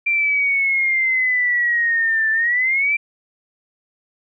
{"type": "exponential two-way sweep", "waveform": "sine", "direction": "down then up", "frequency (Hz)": [2368, 1760, 2368], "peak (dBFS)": -15, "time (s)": [0.06, 2.97], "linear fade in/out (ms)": 10, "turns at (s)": 2.31, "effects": []}